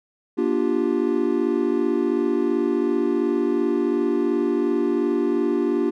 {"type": "chord", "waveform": "triangle", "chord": "G minor seventh", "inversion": "first", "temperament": "equal with one note detuned", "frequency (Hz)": [238.3, 293.7, 349.2, 392], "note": ["Bb3", "D4", "F4", "G4"], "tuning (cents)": [38, 0, 0, 0], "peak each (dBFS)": [-24, -22, -21, -23], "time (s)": [0.37, 5.91], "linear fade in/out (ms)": 20, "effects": []}